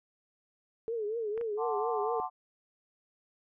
sine tone with vibrato, 440 Hz, A4, in tune, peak -31 dBFS, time 0.88-2.2 s, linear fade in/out 0 ms, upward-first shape triangle, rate 4.2 Hz, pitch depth 140 cents each way
clicks, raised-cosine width 0.5 ms, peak -31 / -32 dBFS, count 2, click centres 1.377 / 1.412 s
sine chord, D dominant seventh, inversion first, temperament equal, 740 / 880 / 1046.5 / 1174.7 Hz, F#5 / A5 / C6 / D6, 0 / 0 / 0 / 0 cents, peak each -35 / -37 / -37 / -40 dBFS, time 1.57-2.3 s, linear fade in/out 50 ms
effects none

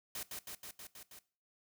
white noise with echo, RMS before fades -42 dBFS, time 0.15-0.23 s, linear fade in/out 2 ms, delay 160 ms, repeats 6, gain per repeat -2 dB, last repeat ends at 1.19 s, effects noise-tail reverb RT60 0.4 s tail -19 dB re dry

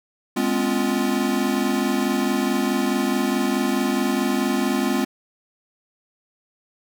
square chord, C# dominant seventh, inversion second, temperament equal with one note detuned, 207.7 / 252.6 / 277.2 / 349.2 Hz, G#3 / B3 / C#4 / E#4, 0 / +39 / 0 / 0 cents, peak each -26 / -24 / -27 / -27 dBFS, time 0.36-5.05 s, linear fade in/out 10 ms, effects none

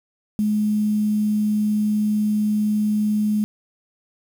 sine tone with quantisation, 211.1 Hz, G#3, 29 cents sharp, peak -17 dBFS, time 0.39-3.44 s, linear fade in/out 0 ms, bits 7, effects none

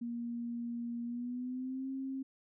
sine tone with pitch glide, 236.4 to 266.9 Hz, A#3 to C4, +24 to +35 cents, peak -36 dBFS, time 0.01-2.23 s, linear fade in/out 10 ms, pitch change +211 cents, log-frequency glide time 1.04-1.89 s, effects none

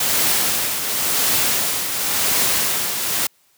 white noise with tremolo, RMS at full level -17 dBFS, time 0-3.27 s, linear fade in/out 5 ms, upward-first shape triangle, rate 0.93 Hz, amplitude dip 55%, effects white hiss -59 dBFS RMS until 3.57 s + high-pass 80 Hz 12 dB/octave

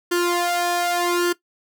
sawtooth tone with flanger, 350 Hz, F4, 4 cents sharp, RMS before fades -21 dBFS, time 0.11-1.33 s, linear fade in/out 10 ms, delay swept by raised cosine 0.65 to 1.65 ms, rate 0.84 Hz, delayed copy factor +0.85, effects noise-tail reverb RT60 0.1 s tail -17 dB re dry

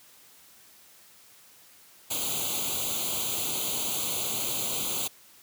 white noise with comb filter, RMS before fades -30 dBFS, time 2.1-5.08 s, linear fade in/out 10 ms, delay 0.28 ms, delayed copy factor +1, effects white hiss -55 dBFS RMS until 5.42 s + high-pass 80 Hz 12 dB/octave

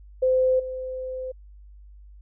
sine tone with level steps, 515 Hz, C5, 28 cents flat, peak -17 / -29 dBFS, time 0.22-1.32 s, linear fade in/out 10 ms, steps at 0.59 s, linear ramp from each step 10 ms, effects added 50 Hz sine -44 dBFS peak until 2.21 s

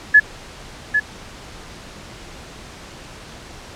sine tone with echo, 1709 Hz, G#6, 49 cents sharp, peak -5 dBFS, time 0.14-0.2 s, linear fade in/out 10 ms, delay 800 ms, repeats 1, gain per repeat -8 dB, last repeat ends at 1 s, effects pink hiss -38 dBFS RMS until 3.75 s + low-pass 7000 Hz 12 dB/octave

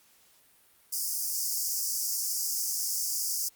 pink high-pass noise, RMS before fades -31 dBFS, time 0.92-3.49 s, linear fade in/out 10 ms, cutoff 4900 Hz, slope 96 dB/octave, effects white hiss -62 dBFS RMS until 3.55 s + Opus 48 kbps

